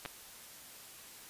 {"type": "clicks", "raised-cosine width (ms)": 0.3, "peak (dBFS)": -24, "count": 2, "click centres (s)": [0.052, 0.059], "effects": ["white hiss -52 dBFS RMS until 1.29 s", "resampled to 32000 Hz"]}